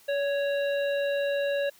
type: harmonic tone with a mistuned harmonic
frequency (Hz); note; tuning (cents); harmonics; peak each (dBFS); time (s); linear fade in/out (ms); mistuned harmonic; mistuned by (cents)
554.4; C#5; 0; 1 / 3 / 5 / 7; -25 / -35 / -39 / -42; 0.08-1.7; 10; 1; +35
effects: white hiss -57 dBFS RMS until 1.79 s + high-pass 80 Hz 12 dB/octave